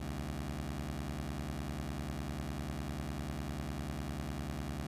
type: beating tone pair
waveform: 15% pulse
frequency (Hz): 66.7 / 76.7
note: C2 / D#2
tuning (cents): +34 / -24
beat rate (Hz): 10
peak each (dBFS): -34 / -34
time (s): 0-4.87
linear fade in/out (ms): 5
effects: resampled to 32000 Hz